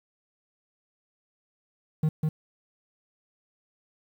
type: tone with echo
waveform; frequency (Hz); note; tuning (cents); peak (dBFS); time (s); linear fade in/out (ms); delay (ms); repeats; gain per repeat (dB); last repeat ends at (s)
triangle; 155.6; D#3; 0; -18; 2.03-2.09; 5; 200; 1; -2; 2.29
effects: 9-bit